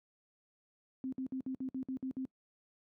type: tone bursts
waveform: sine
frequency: 261.6 Hz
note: C4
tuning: in tune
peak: -35 dBFS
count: 9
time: 1.04-2.252 s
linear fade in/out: 0 ms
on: 84 ms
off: 57 ms
effects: noise-tail reverb RT60 0.1 s tail -25 dB re dry + high-pass 100 Hz 12 dB/octave